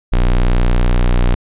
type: tone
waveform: square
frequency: 30.31 Hz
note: B0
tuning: 32 cents flat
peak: -10 dBFS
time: 0.12-1.35 s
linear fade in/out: 10 ms
effects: resampled to 8000 Hz